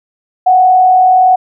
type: tone with frequency modulation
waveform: sine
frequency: 740 Hz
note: F#5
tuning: in tune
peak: -4 dBFS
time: 0.46-1.36 s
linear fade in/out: 10 ms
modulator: 40.7 Hz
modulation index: 0.37
effects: none